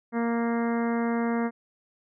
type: harmonic tone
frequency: 233.1 Hz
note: A#3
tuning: in tune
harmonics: 1 / 2 / 3 / 4 / 5 / 6 / 7 / 8 / 9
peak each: -25 / -31 / -35 / -37 / -39 / -41 / -42 / -43 / -44 dBFS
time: 0.12-1.51 s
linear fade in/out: 50 ms
effects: none